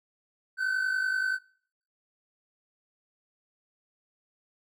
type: tone pair together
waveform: triangle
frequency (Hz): 1481 / 1531.5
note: F#6 / G6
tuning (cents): +1 / -41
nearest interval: minor second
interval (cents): 58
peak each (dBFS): -31 / -25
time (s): 0.57-1.39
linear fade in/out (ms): 50
effects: noise-tail reverb RT60 0.6 s tail -25 dB re dry